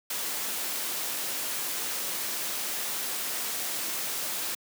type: noise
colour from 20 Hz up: white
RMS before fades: -32 dBFS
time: 0.1-4.55 s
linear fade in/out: 5 ms
effects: high-pass 200 Hz 12 dB/octave